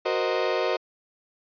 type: chord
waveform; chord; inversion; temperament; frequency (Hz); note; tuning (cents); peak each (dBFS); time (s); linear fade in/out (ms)
35% pulse; C half-diminished seventh; second; equal; 370 / 466.2 / 523.3 / 622.3; Gb4 / Bb4 / C5 / Eb5; 0 / 0 / 0 / 0; -27; 0.05-0.77; 10
effects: resampled to 11025 Hz